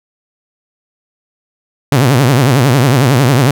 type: tone with vibrato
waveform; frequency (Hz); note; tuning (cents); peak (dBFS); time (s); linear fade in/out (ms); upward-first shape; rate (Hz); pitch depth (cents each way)
sawtooth; 130.81; C3; 0; -3; 1.92-3.51; 2; triangle; 11; 240
effects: none